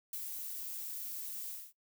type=noise with ADSR envelope; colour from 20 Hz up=violet; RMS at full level=-39 dBFS; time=0.13-1.73 s; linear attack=3 ms; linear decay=41 ms; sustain=-3 dB; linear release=230 ms; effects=noise-tail reverb RT60 0.1 s tail -19 dB re dry